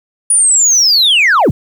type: linear sweep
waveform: sine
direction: down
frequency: 9710 to 60.8 Hz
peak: -4 dBFS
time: 0.3-1.51 s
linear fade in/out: 5 ms
effects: tanh soft clip ceiling -5 dBFS + 7-bit